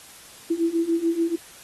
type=beating tone pair; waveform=sine; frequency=329.6 / 336.5 Hz; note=E4 / E4; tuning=0 / +36 cents; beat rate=6.9 Hz; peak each=-24 / -22 dBFS; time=0.5-1.36 s; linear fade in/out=10 ms; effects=white hiss -46 dBFS RMS until 1.63 s + AAC 32 kbps